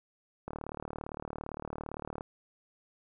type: click train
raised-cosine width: 1 ms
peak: -24 dBFS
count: 66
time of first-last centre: 0.48-2.209 s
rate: 37.6 Hz
effects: none